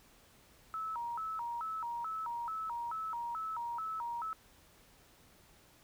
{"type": "tone with vibrato", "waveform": "sine", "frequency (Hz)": 1108.7, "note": "C#6", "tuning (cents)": 0, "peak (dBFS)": -36, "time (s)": [0.74, 4.33], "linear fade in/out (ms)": 0, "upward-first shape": "square", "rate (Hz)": 2.3, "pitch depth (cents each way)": 280, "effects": ["pink hiss -63 dBFS RMS until 5.83 s"]}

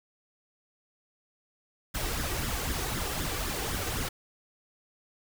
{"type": "noise with flanger", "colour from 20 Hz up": "pink", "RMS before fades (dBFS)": -32, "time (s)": [1.94, 4.09], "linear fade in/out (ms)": 10, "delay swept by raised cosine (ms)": [0.56, 2.66], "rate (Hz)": 3.9, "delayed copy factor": 0.6, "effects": []}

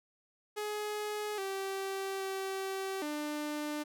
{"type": "tone with pitch steps", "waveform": "sawtooth", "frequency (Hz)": [420.4, 387.8, 385.3, 298.5], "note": ["G#4", "G4", "G4", "D4"], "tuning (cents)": [21, -19, -30, 28], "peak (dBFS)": -31, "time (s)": [0.56, 3.84], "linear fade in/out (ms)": 20, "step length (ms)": 820, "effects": []}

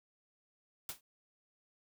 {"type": "noise with exponential decay", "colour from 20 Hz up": "white", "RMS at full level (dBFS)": -37, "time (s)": [0.89, 1.01], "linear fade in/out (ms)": 2, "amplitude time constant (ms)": 26, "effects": []}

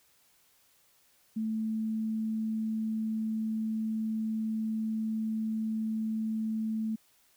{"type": "tone", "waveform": "sine", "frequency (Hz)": 219.9, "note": "A3", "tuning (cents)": -1, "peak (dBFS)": -29, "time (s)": [1.36, 6.96], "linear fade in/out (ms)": 10, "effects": ["white hiss -66 dBFS RMS until 7.36 s"]}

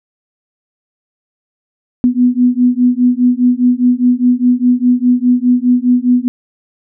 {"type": "beating tone pair", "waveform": "sine", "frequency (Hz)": [244.9, 249.8], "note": ["B3", "B3"], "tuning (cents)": [-14, 20], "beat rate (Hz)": 4.9, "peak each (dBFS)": -11, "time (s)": [2.04, 6.28], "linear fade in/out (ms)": 0, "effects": []}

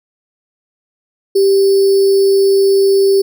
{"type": "tone with sample-and-hold", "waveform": "sine", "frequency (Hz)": 392, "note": "G4", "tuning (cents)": 0, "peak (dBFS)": -7, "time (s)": [1.35, 3.22], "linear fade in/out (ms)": 10, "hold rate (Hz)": 4900, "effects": []}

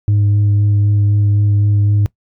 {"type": "tone with vibrato", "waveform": "sine", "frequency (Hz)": 102.8, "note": "G#2", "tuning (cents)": -17, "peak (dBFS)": -7, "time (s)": [0.08, 2.06], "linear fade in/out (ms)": 0, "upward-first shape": "sine", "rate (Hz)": 3.9, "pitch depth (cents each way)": 11, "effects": ["noise-tail reverb RT60 0.1 s tail -21 dB re dry", "tanh soft clip ceiling -8 dBFS"]}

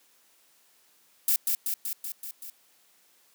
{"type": "noise with echo", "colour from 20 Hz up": "violet", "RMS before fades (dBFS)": -23, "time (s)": [1.28, 1.36], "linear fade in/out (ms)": 2, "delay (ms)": 190, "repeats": 6, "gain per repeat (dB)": -3, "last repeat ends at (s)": 2.5, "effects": ["white hiss -63 dBFS RMS until 3.34 s", "high-pass 200 Hz 12 dB/octave"]}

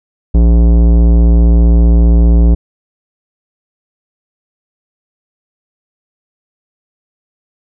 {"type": "tone with tanh clipping", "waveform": "sine", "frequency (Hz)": 57.6, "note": "A#1", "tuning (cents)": -20, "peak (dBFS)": -6, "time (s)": [0.34, 2.55], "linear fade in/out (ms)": 10, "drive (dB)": 16, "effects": []}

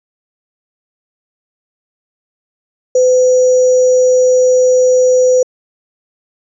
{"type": "tone with sample-and-hold", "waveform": "sine", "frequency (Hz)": 507, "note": "B4", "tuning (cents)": 45, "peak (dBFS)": -6, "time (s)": [2.95, 5.43], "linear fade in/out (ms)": 5, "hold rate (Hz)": 6300, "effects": ["resampled to 22050 Hz"]}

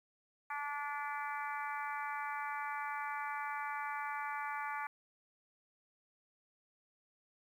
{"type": "harmonic tone", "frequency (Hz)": 289.8, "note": "D4", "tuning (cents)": -23, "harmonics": [3, 4, 5, 6, 7, 8], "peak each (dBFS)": [-41, -43, -45, -47, -48, -49], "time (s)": [0.5, 4.87], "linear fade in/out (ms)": 5, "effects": ["11-bit"]}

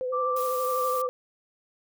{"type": "tone with vibrato", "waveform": "sine", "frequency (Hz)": 508, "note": "B4", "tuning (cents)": 49, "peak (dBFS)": -27, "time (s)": [0.01, 1.09], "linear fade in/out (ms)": 0, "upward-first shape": "sine", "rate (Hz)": 12, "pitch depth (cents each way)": 33}
{"type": "tone with tremolo", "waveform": "sine", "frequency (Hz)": 1174.7, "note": "D6", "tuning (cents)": 0, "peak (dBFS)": -25, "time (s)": [0.12, 1.08], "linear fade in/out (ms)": 20, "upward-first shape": "triangle", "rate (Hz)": 1.7, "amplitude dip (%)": 35}
{"type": "noise", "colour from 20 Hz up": "blue", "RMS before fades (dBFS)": -39, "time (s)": [0.36, 1.02], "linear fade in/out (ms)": 5}
{"effects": []}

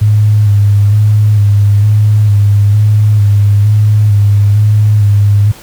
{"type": "tone with vibrato", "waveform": "sine", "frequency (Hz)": 103.83, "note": "G#2", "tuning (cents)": 0, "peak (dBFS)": -4, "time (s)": [0.01, 5.52], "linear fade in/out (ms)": 10, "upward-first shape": "square", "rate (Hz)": 1.1, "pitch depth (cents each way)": 29, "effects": ["pink hiss -34 dBFS RMS until 5.62 s"]}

